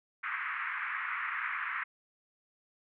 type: band-pass noise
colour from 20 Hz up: white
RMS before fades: -36 dBFS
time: 0.23-1.84 s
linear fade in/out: 10 ms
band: 1100 to 2200 Hz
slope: 48 dB/octave
effects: none